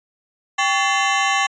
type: ring-modulated tone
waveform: 20% pulse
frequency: 955 Hz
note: A#5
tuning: 42 cents sharp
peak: -8 dBFS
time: 0.58-1.47 s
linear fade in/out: 10 ms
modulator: 167 Hz
effects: resampled to 16000 Hz